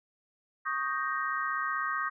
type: chord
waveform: sine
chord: Eb dominant seventh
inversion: third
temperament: equal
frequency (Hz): 1108.7 / 1244.5 / 1568 / 1864.7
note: Db6 / Eb6 / G6 / Bb6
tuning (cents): 0 / 0 / 0 / 0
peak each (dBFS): -35 / -33 / -35 / -36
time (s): 0.65-2.1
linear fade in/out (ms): 20
effects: none